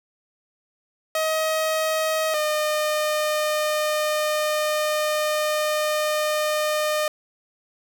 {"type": "tone pair in turn", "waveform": "sawtooth", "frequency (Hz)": [632, 608.7], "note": ["D#5", "D#5"], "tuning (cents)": [27, -38], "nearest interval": "minor second", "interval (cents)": 65, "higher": "first", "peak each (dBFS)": -17, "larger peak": "neither", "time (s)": [[1.15, 2.34], [2.34, 7.08]], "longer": "second", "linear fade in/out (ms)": 2, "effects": []}